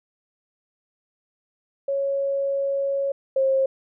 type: tone pair in turn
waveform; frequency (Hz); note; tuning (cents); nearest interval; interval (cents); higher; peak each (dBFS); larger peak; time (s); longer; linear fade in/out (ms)
sine; 553 / 534.8; C#5 / C5; -4 / +38; minor second; 58; first; -21 / -17; second; 1.88-3.12 / 3.36-3.66; first; 5
effects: none